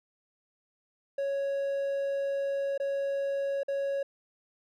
triangle tone with dropouts, 554.4 Hz, C#5, in tune, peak -26 dBFS, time 1.18-4.03 s, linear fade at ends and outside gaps 5 ms, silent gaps 2.778-2.799 / 3.633-3.682 s, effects none

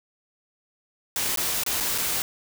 white noise with dropouts, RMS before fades -26 dBFS, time 1.16-2.22 s, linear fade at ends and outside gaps 1 ms, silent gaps 1.36-1.373 / 1.636-1.663 / 1.802-1.806 / 1.979-1.983 s, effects none

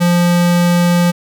square tone, 174.61 Hz, F3, in tune, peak -10 dBFS, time 0-1.12 s, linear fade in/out 20 ms, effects none

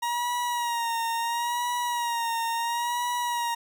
40% pulse tone with vibrato, 945 Hz, A#5, 23 cents sharp, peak -25 dBFS, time 0.02-3.55 s, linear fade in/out 10 ms, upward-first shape sine, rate 0.73 Hz, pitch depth 48 cents each way, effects none

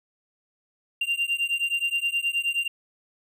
triangle beating tone pair, 2777 / 2786.5 Hz, F7 / F7, -10 / -5 cents, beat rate 9.5 Hz, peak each -25 dBFS, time 1.01-2.68 s, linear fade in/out 5 ms, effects none

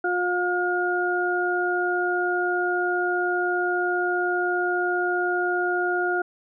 harmonic tone, 357 Hz, F4, 38 cents sharp, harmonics 1 / 2 / 4, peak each -25 / -27 / -25 dBFS, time 0.04-6.22 s, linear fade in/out 5 ms, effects none

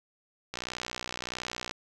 click train, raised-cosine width 0.2 ms, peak -17 dBFS, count 73, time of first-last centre 0.54-1.711 s, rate 61.5 Hz, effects none

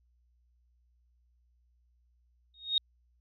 sine tone with exponential growth, 3729 Hz, A#7, in tune, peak -21 dBFS, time 2.54-2.78 s, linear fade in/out 2 ms, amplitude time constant 51 ms, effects added 60 Hz sine -66 dBFS peak until 3.2 s + AAC 32 kbps

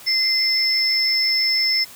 sine tone pair together, 2072 / 5267 Hz, C7 / E8, -17 / -2 cents, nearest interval octave + major third, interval 1615 cents, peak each -23 / -17 dBFS, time 0.06-1.85 s, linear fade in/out 20 ms, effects white hiss -42 dBFS RMS until 1.95 s

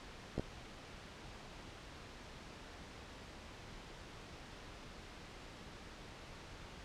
clicks, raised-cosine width 2 ms, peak -23 dBFS, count 2, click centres 0.38 / 0.396 s, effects pink hiss -52 dBFS RMS until 6.84 s + low-pass 5000 Hz 12 dB/octave

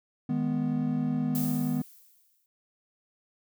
triangle chord, G# minor, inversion second, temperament equal with one note detuned, 156.28 / 207.7 / 246.9 Hz, D#3 / G#3 / B3, +8 / 0 / 0 cents, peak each -29 / -31 / -26 dBFS, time 0.29-1.82 s, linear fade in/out 5 ms
violet noise with exponential decay, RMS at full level -33 dBFS, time 1.35-2.46 s, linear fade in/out 1 ms, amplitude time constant 240 ms
effects none

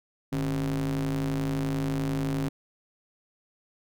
square ring-modulated tone, 61.74 Hz, B1, in tune, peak -24 dBFS, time 0.32-2.49 s, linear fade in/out 10 ms, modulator 211 Hz, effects none

